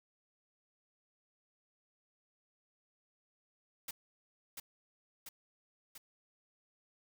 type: noise with echo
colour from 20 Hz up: white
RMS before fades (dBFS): -42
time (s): 3.88-3.91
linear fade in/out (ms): 5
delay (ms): 690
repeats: 3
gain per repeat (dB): -3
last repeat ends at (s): 5.98
effects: none